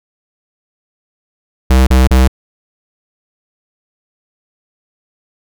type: tone bursts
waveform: square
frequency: 64.5 Hz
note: C2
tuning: 24 cents flat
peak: -6 dBFS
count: 3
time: 1.7-2.278 s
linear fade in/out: 5 ms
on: 170 ms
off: 34 ms
effects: none